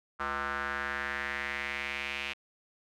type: tone with band-pass filter sweep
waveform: square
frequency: 70 Hz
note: C#2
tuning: 18 cents sharp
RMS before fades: -35 dBFS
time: 0.19-2.34 s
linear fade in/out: 20 ms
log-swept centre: 1300 to 2600 Hz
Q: 3.6
effects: none